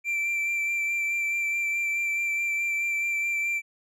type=tone with vibrato; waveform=triangle; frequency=2349 Hz; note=D7; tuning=in tune; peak=-23 dBFS; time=0.04-3.62 s; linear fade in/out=50 ms; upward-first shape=sine; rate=4.7 Hz; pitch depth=16 cents each way; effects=none